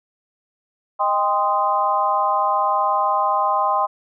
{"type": "harmonic tone with a mistuned harmonic", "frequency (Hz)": 207.7, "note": "G#3", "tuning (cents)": 0, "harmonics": [3, 4, 5, 6], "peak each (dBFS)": [-25, -21, -19, -25], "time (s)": [0.99, 3.87], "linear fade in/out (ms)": 20, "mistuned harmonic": 4, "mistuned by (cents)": -71, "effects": []}